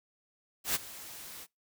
white noise with ADSR envelope, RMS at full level -28 dBFS, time 0.64-1.47 s, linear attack 110 ms, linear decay 22 ms, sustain -18 dB, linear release 46 ms, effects noise-tail reverb RT60 0.2 s tail -25 dB re dry

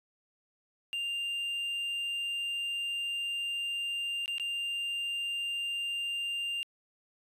triangle tone with dropouts, 2794 Hz, F7, in tune, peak -30 dBFS, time 0.93-6.63 s, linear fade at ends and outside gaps 0 ms, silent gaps 4.259-4.279 / 4.382-4.398 s, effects resampled to 32000 Hz

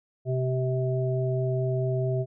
harmonic tone, 128.9 Hz, C3, 26 cents flat, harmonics 1 / 3 / 5, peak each -25 / -30 / -32 dBFS, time 0.25-2.26 s, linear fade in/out 50 ms, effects none

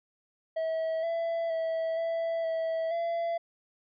triangle tone with pitch steps, 646 / 667 / 652 / 662 / 652 / 675 Hz, E5 / E5 / E5 / E5 / E5 / E5, -35 / +20 / -19 / +7 / -19 / +41 cents, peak -26 dBFS, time 0.56-3.38 s, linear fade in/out 10 ms, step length 470 ms, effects resampled to 11025 Hz

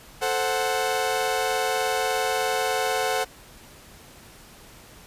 sawtooth chord, F# diminished, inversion first, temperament equal, 440 / 523.3 / 740 Hz, A4 / C5 / F#5, 0 / 0 / 0 cents, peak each -24 / -24 / -22 dBFS, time 0.21-3.25 s, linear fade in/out 20 ms, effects pink hiss -48 dBFS RMS until 5.06 s + resampled to 32000 Hz

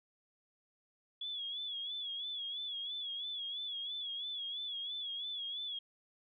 sine tone with vibrato, 3382 Hz, G#7, 31 cents sharp, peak -38 dBFS, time 1.21-5.79 s, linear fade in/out 5 ms, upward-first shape sine, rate 3 Hz, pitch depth 74 cents each way, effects none

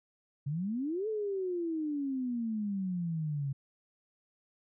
sine exponential two-way sweep, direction up then down, 135 to 443 to 135 Hz, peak -31 dBFS, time 0.46-3.53 s, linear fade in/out 10 ms, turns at 1.08 s, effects none

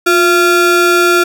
square ring-modulated tone, 515 Hz, C5, 28 cents flat, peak -5 dBFS, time 0.06-1.24 s, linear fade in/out 10 ms, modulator 869 Hz, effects none

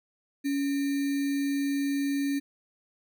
sine tone with sample-and-hold, 280 Hz, C#4, 18 cents sharp, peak -25 dBFS, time 0.44-2.4 s, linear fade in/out 20 ms, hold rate 2100 Hz, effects none

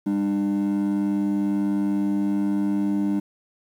triangle tone pair together, 200.2 / 300 Hz, G3 / D4, +37 / +37 cents, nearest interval perfect fifth, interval 700 cents, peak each -20 dBFS, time 0.06-3.2 s, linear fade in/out 10 ms, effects tanh soft clip ceiling -15 dBFS + 9-bit

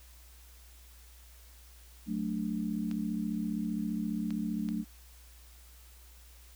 sine chord, D major, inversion first, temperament equal, 185 / 220 / 293.7 Hz, F#3 / A3 / D4, 0 / 0 / 0 cents, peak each -36 / -33 / -38 dBFS, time 2.06-4.85 s, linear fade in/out 50 ms
clicks, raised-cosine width 0.2 ms, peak -29 dBFS, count 3, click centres 2.913 / 4.306 / 4.688 s
effects added 60 Hz sine -53 dBFS peak until 6.55 s + white hiss -59 dBFS RMS until 6.55 s

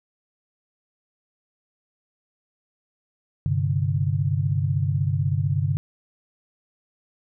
sine chord, G suspended fourth, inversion none, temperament equal, 98 / 130.81 / 146.83 Hz, G2 / C3 / D3, 0 / 0 / 0 cents, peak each -24 / -25 / -24 dBFS, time 3.46-5.77 s, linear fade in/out 0 ms, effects none

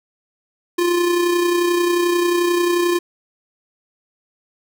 square tone with amplitude modulation, 349.2 Hz, F4, in tune, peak -14 dBFS, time 0.78-2.99 s, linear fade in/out 10 ms, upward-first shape sine, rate 31.3 Hz, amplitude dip 40%, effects none

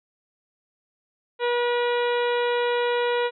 harmonic tone, 482.6 Hz, B4, 40 cents flat, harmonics 1 / 2 / 3 / 4 / 5 / 6 / 7 / 8, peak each -22 / -28 / -32 / -34 / -36 / -38 / -39 / -40 dBFS, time 1.39-3.31 s, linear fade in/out 50 ms, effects none

